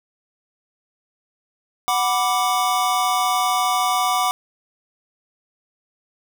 square chord, B minor, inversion second, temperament equal, 740 / 987.8 / 1174.7 Hz, F#5 / B5 / D6, 0 / 0 / 0 cents, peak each -22 / -25 / -22 dBFS, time 1.88-4.31 s, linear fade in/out 0 ms, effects none

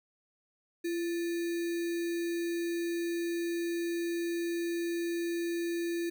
sine tone with sample-and-hold, 340 Hz, F4, 46 cents flat, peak -30 dBFS, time 0.84-6.1 s, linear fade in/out 10 ms, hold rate 2100 Hz, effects none

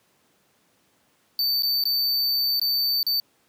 square tone with dropouts, 4567 Hz, D8, 49 cents flat, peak -21 dBFS, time 1.39-3.2 s, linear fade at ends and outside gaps 1 ms, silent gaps 1.623-1.632 / 1.839-1.854 / 2.597-2.615 / 3.03-3.066 s, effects pink hiss -64 dBFS RMS until 3.48 s + high-pass 150 Hz 12 dB/octave

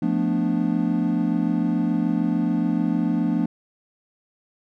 triangle chord, B half-diminished seventh, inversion second, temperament equal, 174.61 / 220 / 246.9 / 293.7 Hz, F3 / A3 / B3 / D4, 0 / 0 / 0 / 0 cents, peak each -23 dBFS, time 0.02-3.46 s, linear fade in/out 5 ms, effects none

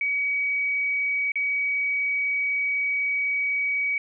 sine tone with dropouts, 2266 Hz, C#7, 37 cents sharp, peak -22 dBFS, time 0.01-3.98 s, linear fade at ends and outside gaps 2 ms, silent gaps 1.319-1.356 s, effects none

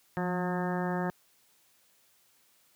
harmonic tone with a mistuned harmonic, 180.3 Hz, F#3, 45 cents flat, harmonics 1 / 2 / 3 / 4 / 5 / 6 / 7 / 8 / 9 / 10, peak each -31 / -36 / -39 / -38 / -39 / -46 / -43 / -51 / -42 / -45 dBFS, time 0.17-1.1 s, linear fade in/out 0 ms, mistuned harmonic 1, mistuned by -47 cents, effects white hiss -66 dBFS RMS until 2.75 s + high-pass 80 Hz 12 dB/octave

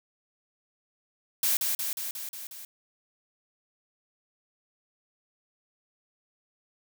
blue noise with echo, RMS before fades -25 dBFS, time 1.43-1.57 s, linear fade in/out 2 ms, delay 180 ms, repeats 6, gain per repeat -3 dB, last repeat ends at 2.65 s, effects none

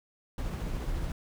brown noise with tremolo, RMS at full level -32 dBFS, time 0.38-1.12 s, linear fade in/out 2 ms, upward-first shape triangle, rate 14 Hz, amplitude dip 25%, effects none

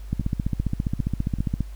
two click trains, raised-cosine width 5 ms, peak -19 / -11 dBFS, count 4 / 23, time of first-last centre 0.21-1.386 / 0.13-1.607 s, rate 2.55 / 14.9 Hz, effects added 50 Hz sine -34 dBFS peak until 1.75 s + pink hiss -54 dBFS RMS until 1.75 s

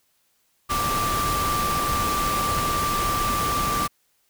sine tone in noise, 1174.7 Hz, D6, in tune, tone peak -23 dBFS, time 0.69-3.88 s, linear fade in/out 20 ms, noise pink, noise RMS -27 dBFS, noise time 0.69-3.88 s, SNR +1 dB, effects white hiss -67 dBFS RMS until 4.29 s

